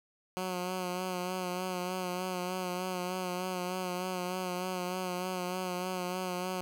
10% pulse tone with vibrato, 182.3 Hz, F#3, 25 cents flat, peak -25 dBFS, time 0.37-6.61 s, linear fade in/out 0 ms, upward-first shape sine, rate 3.3 Hz, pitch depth 34 cents each way, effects none

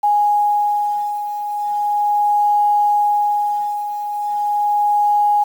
sine beating tone pair, 828 / 828.38 Hz, G#5 / G#5, -5 / -5 cents, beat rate 0.38 Hz, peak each -21 / -15 dBFS, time 0.03-5.44 s, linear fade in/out 10 ms, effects 7-bit

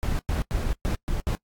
brown noise bursts at uneven times, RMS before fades -25 dBFS, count 6, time 0.03-0.19 / 0.29-0.42 / 0.51-0.73 / 0.85-0.95 / 1.08-1.2 / 1.27-1.35 s, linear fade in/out 0 ms, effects noise-tail reverb RT60 0.1 s tail -24 dB re dry + AAC 64 kbps

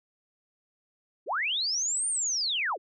sine linear two-way sweep, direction up then down, 278 to 9090 to 278 Hz, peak -26 dBFS, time 1.26-2.78 s, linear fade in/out 50 ms, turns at 2.08 s, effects none

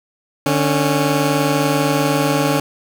15% pulse tone pair together, 148.14 / 276.2 Hz, D3 / C#4, +15 / -6 cents, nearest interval major seventh, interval 1079 cents, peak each -11 dBFS, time 0.46-2.6 s, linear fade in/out 2 ms, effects none

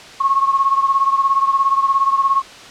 sine beating tone pair, 1089 / 1106 Hz, C#6 / C#6, -31 / -4 cents, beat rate 17 Hz, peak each -14 / -18 dBFS, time 0.2-2.42 s, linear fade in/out 10 ms, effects white hiss -37 dBFS RMS until 2.7 s + low-pass 5000 Hz 12 dB/octave

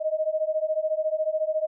sine beating tone pair, 618 / 632 Hz, D#5 / D#5, -12 / +27 cents, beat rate 14 Hz, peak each -26 / -26 dBFS, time 0-1.67 s, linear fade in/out 20 ms, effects none

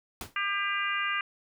pink noise with exponential decay, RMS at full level -34 dBFS, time 0.21-0.36 s, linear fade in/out 1 ms, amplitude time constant 32 ms
harmonic tone, 400 Hz, G4, 35 cents sharp, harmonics 3 / 4 / 5 / 6 / 7, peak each -32 / -33 / -34 / -35 / -35 dBFS, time 0.36-1.21 s, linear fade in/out 2 ms
effects none

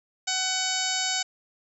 harmonic tone, 750 Hz, F#5, 23 cents sharp, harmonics 1 / 2 / 3 / 4 / 5 / 6 / 7 / 8 / 9 / 10, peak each -34 / -34 / -34 / -34 / -34 / -34 / -34 / -34 / -34 / -34 dBFS, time 0.27-1.23 s, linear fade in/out 10 ms, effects none

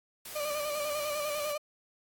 white noise, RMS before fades -43 dBFS, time 0.25-1.53 s, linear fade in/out 5 ms
35% pulse tone with vibrato, 593 Hz, D5, 17 cents sharp, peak -30 dBFS, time 0.35-1.58 s, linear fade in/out 10 ms, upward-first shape square, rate 10 Hz, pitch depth 35 cents each way
effects AAC 64 kbps

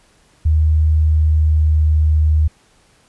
sine tone with pitch glide, 77.78 to 77.15 Hz, D#2 to D#2, 0 to -14 cents, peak -10 dBFS, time 0.45-2.48 s, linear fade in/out 10 ms, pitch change -14 cents, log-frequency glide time 1.02-1.84 s, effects pink hiss -54 dBFS RMS until 3.08 s + resampled to 24000 Hz

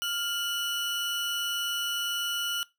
40% pulse tone pair together, 1399.1 / 2960 Hz, F6 / F#7, +3 / 0 cents, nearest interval octave + minor second, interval 1297 cents, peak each -33 / -29 dBFS, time 0.02-2.63 s, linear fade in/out 0 ms, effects noise-tail reverb RT60 0.2 s tail -19 dB re dry

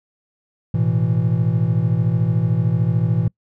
triangle chord, A suspended second, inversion none, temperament equal, 110 / 123.47 / 164.81 Hz, A2 / B2 / E3, 0 / 0 / 0 cents, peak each -18 dBFS, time 0.74-3.28 s, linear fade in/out 5 ms, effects noise-tail reverb RT60 0.1 s tail -25 dB re dry

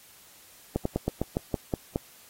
slowing click train, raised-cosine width 2 ms, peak -12 dBFS, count 9, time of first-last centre 0.76-1.959 s, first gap 94 ms, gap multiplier 1.13, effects white hiss -54 dBFS RMS until 2.29 s + AAC 48 kbps

